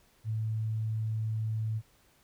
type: tone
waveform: sine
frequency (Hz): 110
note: A2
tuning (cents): 0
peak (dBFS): -29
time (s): 0.24-1.82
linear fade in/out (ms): 50
effects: pink hiss -65 dBFS RMS until 2.23 s